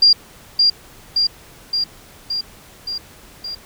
sine tone with echo, 4783 Hz, D8, 31 cents sharp, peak -7 dBFS, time 0.02-0.13 s, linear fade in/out 5 ms, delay 570 ms, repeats 6, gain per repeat -3 dB, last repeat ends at 3.55 s, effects pink hiss -44 dBFS RMS until 3.65 s

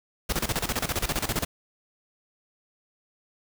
pink noise with tremolo, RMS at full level -26 dBFS, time 0.29-1.45 s, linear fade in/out 10 ms, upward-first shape square, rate 15 Hz, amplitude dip 80%, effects none

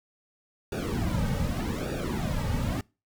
brown noise with flanger, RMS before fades -29 dBFS, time 0.72-2.81 s, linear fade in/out 2 ms, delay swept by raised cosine 0.95 to 2.95 ms, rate 0.84 Hz, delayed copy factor -1, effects noise-tail reverb RT60 0.3 s tail -25 dB re dry

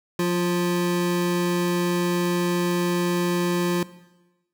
square tone pair together, 176.78 / 349.2 Hz, F3 / F4, +21 / 0 cents, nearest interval octave, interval 1179 cents, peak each -24 / -24 dBFS, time 0.19-3.83 s, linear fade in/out 2 ms, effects noise-tail reverb RT60 1.0 s tail -17 dB re dry

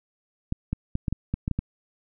clicks, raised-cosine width 5 ms, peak -13 dBFS, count 9, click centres 0.524 / 0.73 / 0.954 / 1.082 / 1.126 / 1.34 / 1.479 / 1.513 / 1.59 s, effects none

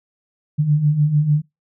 sine beating tone pair, 144.4 / 151.1 Hz, D3 / D3, -29 / +50 cents, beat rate 6.7 Hz, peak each -20 / -14 dBFS, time 0.58-1.42 s, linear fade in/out 20 ms, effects noise-tail reverb RT60 0.2 s tail -23 dB re dry

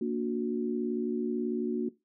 sine chord, Bb augmented, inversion none, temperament just, 233.1 / 291.4 / 364.2 Hz, Bb3 / D4 / F#4, 0 / -13 / -27 cents, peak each -31 / -34 / -32 dBFS, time 0.01-1.89 s, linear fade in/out 5 ms, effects noise-tail reverb RT60 0.2 s tail -17 dB re dry

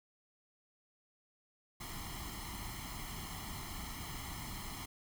pink noise with comb filter, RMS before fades -44 dBFS, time 1.8-4.86 s, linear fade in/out 10 ms, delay 0.96 ms, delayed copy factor +0.8, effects none

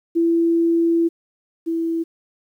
sine tone pair in turn, 334.7 / 330.3 Hz, E4 / E4, +26 / +4 cents, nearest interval unison, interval 22 cents, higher first, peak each -14 / -19 dBFS, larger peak first, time 0.15-1.09 / 1.66-2.04 s, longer first, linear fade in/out 20 ms, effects 9-bit

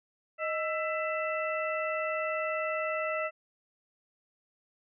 harmonic tone with a mistuned harmonic, 665 Hz, E5, 15 cents sharp, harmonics 1 / 2 / 3 / 4, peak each -32 / -35 / -37 / -38 dBFS, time 0.38-3.31 s, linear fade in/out 50 ms, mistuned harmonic 1, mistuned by -110 cents, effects none

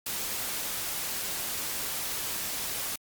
white noise, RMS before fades -33 dBFS, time 0.06-2.96 s, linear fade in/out 5 ms, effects Opus 48 kbps

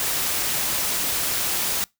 white noise, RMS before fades -24 dBFS, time 0-1.84 s, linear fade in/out 0 ms, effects noise-tail reverb RT60 0.2 s tail -25 dB re dry

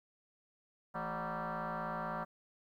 sine tone with frequency modulation, 220 Hz, A3, in tune, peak -35 dBFS, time 0.94-2.25 s, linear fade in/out 20 ms, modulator 192 Hz, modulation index 6.7, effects tanh soft clip ceiling -32 dBFS + 12-bit

